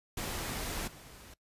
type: noise with level steps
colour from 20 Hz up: pink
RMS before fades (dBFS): -37 / -52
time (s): 0.17-1.34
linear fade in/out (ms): 5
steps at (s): 0.87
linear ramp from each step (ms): 10
effects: noise-tail reverb RT60 0.1 s tail -20 dB re dry + resampled to 32000 Hz